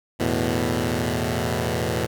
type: chord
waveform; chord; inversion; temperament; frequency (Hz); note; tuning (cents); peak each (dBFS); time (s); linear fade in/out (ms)
10% pulse; E suspended fourth; none; equal; 82.41 / 110 / 123.47; E2 / A2 / B2; 0 / 0 / 0; -18; 0.19-2.07; 20
effects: none